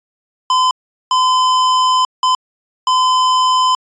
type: tone bursts at uneven times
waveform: square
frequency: 1020 Hz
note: C6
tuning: 44 cents flat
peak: -11 dBFS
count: 4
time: 0.5-0.71 / 1.11-2.05 / 2.23-2.35 / 2.87-3.75 s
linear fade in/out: 2 ms
effects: resampled to 16000 Hz